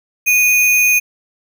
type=tone with sample-and-hold; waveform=sine; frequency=2473 Hz; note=D#7; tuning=11 cents flat; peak=-9 dBFS; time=0.26-1 s; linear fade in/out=20 ms; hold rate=8820 Hz; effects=none